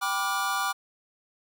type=chord; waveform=square; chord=G dominant seventh; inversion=none; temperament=equal with one note detuned; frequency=784 / 987.8 / 1174.7 / 1427.9 Hz; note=G5 / B5 / D6 / F6; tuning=0 / 0 / 0 / +38 cents; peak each=-33 / -35 / -30 / -32 dBFS; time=0.01-0.73 s; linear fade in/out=20 ms; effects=none